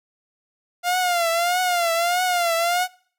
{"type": "tone with vibrato", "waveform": "sawtooth", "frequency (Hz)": 698.5, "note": "F5", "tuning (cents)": 0, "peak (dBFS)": -15, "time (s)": [0.83, 2.88], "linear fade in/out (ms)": 50, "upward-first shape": "triangle", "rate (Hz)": 1.6, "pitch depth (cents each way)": 100, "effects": ["noise-tail reverb RT60 0.5 s tail -23 dB re dry"]}